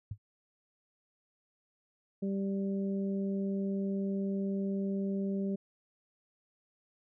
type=tone with exponential decay; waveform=sine; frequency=103.83 Hz; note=G#2; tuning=in tune; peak=-32 dBFS; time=0.11-0.18 s; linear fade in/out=5 ms; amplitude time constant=15 ms
type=harmonic tone; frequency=196 Hz; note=G3; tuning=in tune; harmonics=1 / 2 / 3; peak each=-31 / -38 / -45 dBFS; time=2.22-5.56 s; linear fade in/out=10 ms
effects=none